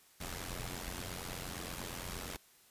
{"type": "noise with amplitude modulation", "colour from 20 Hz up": "pink", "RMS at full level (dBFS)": -39, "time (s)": [0.2, 2.37], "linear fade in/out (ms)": 10, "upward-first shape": "sine", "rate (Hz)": 88.6, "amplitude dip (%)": 80, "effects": ["white hiss -64 dBFS RMS until 2.7 s", "resampled to 32000 Hz"]}